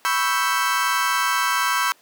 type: chord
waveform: 35% pulse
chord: C# half-diminished seventh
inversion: third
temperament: equal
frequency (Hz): 987.8 / 1108.7 / 1318.5 / 1568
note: B5 / C#6 / E6 / G6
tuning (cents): 0 / 0 / 0 / 0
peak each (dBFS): -23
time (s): 0.05-1.92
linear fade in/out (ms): 0
effects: pink hiss -55 dBFS RMS until 2.01 s + high-pass 400 Hz 12 dB/octave